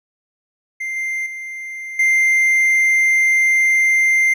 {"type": "tone with level steps", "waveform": "triangle", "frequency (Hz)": 2093, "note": "C7", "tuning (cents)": 0, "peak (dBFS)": [-20, -18, -25, -10], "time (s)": [0.8, 4.34], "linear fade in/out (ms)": 10, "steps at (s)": [0.96, 1.26, 1.99], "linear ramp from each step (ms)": 5, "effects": []}